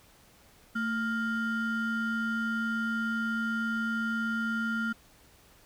triangle ring-modulated tone, 813 Hz, G#5, 37 cents flat, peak -23 dBFS, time 0.75-4.93 s, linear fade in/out 10 ms, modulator 589 Hz, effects pink hiss -59 dBFS RMS until 5.65 s

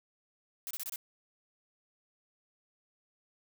blue noise bursts, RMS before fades -39 dBFS, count 5, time 0.67-0.959 s, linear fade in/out 0 ms, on 37 ms, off 26 ms, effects none

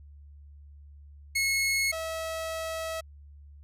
sawtooth tone pair in turn, 2178 / 647.5 Hz, C#7 / E5, -31 / -31 cents, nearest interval octave + major sixth, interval 2100 cents, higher first, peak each -21 / -28 dBFS, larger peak first, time 1.35-1.92 / 1.92-3.01 s, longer second, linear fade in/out 10 ms, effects added 72 Hz sine -47 dBFS peak until 3.63 s + resampled to 32000 Hz

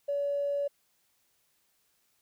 triangle tone with tanh clipping, 569 Hz, C#5, 45 cents sharp, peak -27 dBFS, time 0.08-0.68 s, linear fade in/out 10 ms, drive 2 dB, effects white hiss -72 dBFS RMS until 2.21 s

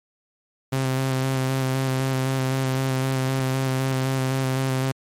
sawtooth tone with vibrato, 132 Hz, C3, 16 cents sharp, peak -17 dBFS, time 0.72-4.92 s, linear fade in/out 10 ms, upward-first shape square, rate 3.9 Hz, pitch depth 16 cents each way, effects MP3 64 kbps

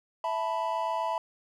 triangle chord, E suspended fourth, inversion none, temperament equal, 659.3 / 880 / 987.8 Hz, E5 / A5 / B5, 0 / 0 / 0 cents, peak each -31 / -31 / -29 dBFS, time 0.24-1.18 s, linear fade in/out 2 ms, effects none

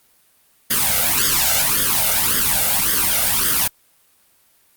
white noise with flanger, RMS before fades -17 dBFS, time 0.7-3.68 s, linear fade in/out 10 ms, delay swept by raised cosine 0.6 to 1.43 ms, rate 1.8 Hz, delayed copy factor +1, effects white hiss -57 dBFS RMS until 4.76 s + Opus 32 kbps

